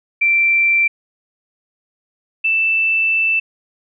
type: tone pair in turn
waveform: sine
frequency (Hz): 2349 / 2652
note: D7 / E7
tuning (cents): 0 / +10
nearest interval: major second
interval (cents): 210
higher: second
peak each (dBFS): -11 / -13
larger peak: first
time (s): 0.21-0.88 / 2.44-3.4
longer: second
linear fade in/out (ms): 10
effects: none